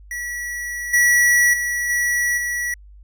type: tone with level steps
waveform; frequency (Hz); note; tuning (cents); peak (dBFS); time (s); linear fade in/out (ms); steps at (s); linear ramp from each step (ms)
square; 1938; B6; -33; -26 / -13 / -21 / -18 / -22; 0.11-2.74; 2; 0.93 / 1.53 / 1.89 / 2.37; 10
effects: added 50 Hz sine -41 dBFS peak until 3.03 s